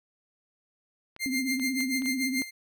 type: clicks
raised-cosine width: 0.3 ms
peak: -28 dBFS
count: 5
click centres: 1.164 / 1.597 / 1.806 / 2.021 / 2.059 s
type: tone with tremolo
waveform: sawtooth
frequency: 2102 Hz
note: C7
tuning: 7 cents sharp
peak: -23 dBFS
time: 1.19-2.51 s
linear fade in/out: 50 ms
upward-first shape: sine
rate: 6.9 Hz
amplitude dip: 80%
type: tone with vibrato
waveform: sine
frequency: 261.5 Hz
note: C4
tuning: 1 cent flat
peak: -28 dBFS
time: 1.26-2.42 s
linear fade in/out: 0 ms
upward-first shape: sine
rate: 16 Hz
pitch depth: 74 cents each way
effects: none